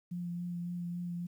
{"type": "tone with vibrato", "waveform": "sine", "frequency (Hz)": 174.61, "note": "F3", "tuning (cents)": 0, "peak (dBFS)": -35, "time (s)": [0.11, 1.27], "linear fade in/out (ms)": 10, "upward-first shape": "sine", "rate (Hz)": 3.6, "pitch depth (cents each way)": 16, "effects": ["11-bit"]}